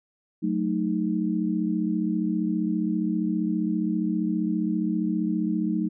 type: chord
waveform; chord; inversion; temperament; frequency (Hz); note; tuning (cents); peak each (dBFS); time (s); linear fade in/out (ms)
sine; D# diminished; first; equal; 185 / 220 / 311.1; F#3 / A3 / D#4; 0 / 0 / 0; -27; 0.42-5.89; 20
effects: none